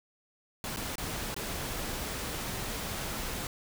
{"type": "noise with dropouts", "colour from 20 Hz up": "pink", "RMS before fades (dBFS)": -36, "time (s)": [0.64, 3.47], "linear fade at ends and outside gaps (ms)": 1, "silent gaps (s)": [[0.762, 0.77], [0.956, 0.981], [1.344, 1.364]], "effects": []}